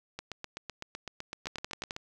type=two click trains; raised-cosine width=0.2 ms; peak=-18 / -21 dBFS; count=6 / 15; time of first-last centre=1.47-1.909 / 0.19-1.964 s; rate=11.4 / 7.89 Hz; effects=10-bit